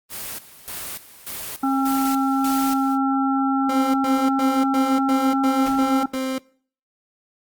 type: noise with tremolo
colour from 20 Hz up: white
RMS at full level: -31 dBFS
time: 0.09-2.98 s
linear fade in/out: 50 ms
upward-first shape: square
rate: 1.7 Hz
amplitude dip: 80%
type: harmonic tone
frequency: 269.6 Hz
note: C#4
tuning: 48 cents flat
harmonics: 1 / 3 / 5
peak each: -19 / -24 / -26 dBFS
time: 1.63-6.06 s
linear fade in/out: 5 ms
type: tone bursts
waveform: 30% pulse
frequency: 262.4 Hz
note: C4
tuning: 5 cents sharp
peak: -20 dBFS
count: 8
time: 3.69-6.383 s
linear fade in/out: 5 ms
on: 250 ms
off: 99 ms
type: noise with exponential decay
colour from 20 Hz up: pink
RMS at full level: -32 dBFS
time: 5.66-6.17 s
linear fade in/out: 0 ms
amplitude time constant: 110 ms
effects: noise-tail reverb RT60 0.5 s tail -23 dB re dry + Opus 24 kbps